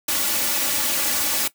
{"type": "noise with comb filter", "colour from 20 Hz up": "white", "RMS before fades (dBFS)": -22, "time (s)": [0.08, 1.48], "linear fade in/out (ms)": 5, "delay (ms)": 3.5, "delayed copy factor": 0.95, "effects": ["noise-tail reverb RT60 0.1 s tail -17 dB re dry", "high-pass 80 Hz 12 dB/octave"]}